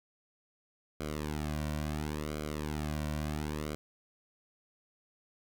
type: tone with flanger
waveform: sawtooth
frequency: 75.6 Hz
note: D#2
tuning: 49 cents flat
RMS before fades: -36 dBFS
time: 1-3.75 s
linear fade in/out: 0 ms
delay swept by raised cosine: 1.1 to 2.4 ms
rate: 0.72 Hz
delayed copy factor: -0.95
effects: none